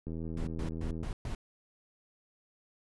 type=click train; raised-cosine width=3 ms; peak=-27 dBFS; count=79; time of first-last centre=0.07-1.028 s; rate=81.4 Hz
type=noise bursts; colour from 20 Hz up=brown; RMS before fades=-36 dBFS; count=5; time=0.37-1.35 s; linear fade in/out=2 ms; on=100 ms; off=120 ms
effects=resampled to 24000 Hz